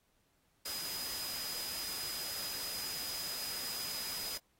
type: tone in noise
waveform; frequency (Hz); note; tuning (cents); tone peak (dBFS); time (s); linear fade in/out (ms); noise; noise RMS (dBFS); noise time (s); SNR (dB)
sine; 4978; D#8; 0; -41; 0.65-4.38; 10; white; -42; 0.65-4.38; -2
effects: pink hiss -75 dBFS RMS until 4.59 s + AAC 48 kbps